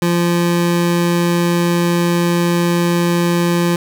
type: tone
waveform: 25% pulse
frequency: 172.8 Hz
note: F3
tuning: 18 cents flat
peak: -9 dBFS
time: 0.02-3.76 s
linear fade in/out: 2 ms
effects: none